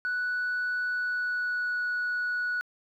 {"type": "tone with pitch glide", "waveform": "sine", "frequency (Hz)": [1480, 1468.1], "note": ["F#6", "F#6"], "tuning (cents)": [0, -14], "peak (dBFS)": -25, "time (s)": [0.05, 2.61], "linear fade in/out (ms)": 0, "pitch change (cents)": -14, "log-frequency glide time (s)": [0.87, 1.84], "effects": ["tanh soft clip ceiling -25 dBFS", "11-bit"]}